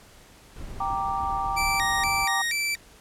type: noise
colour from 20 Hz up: brown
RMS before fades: -37 dBFS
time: 0.56-2.25 s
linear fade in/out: 5 ms
type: chord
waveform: sine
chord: G minor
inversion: none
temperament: equal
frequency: 784 / 932.3 / 1174.7 Hz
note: G5 / Bb5 / D6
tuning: 0 / 0 / 0 cents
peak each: -28 / -31 / -29 dBFS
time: 0.8-2.42 s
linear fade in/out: 5 ms
type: tone with vibrato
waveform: sawtooth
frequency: 2087 Hz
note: C7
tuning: 5 cents flat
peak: -21 dBFS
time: 1.56-2.76 s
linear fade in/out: 20 ms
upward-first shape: square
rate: 2.1 Hz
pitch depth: 190 cents each way
effects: pink hiss -52 dBFS RMS until 3 s + low-pass 12000 Hz 12 dB/octave